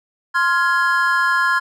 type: chord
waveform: triangle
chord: F minor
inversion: second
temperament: just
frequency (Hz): 1047.7 / 1396.9 / 1676.3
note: C6 / F6 / Ab6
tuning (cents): +2 / 0 / +16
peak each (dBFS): -17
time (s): 0.34-1.6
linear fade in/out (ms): 20
effects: none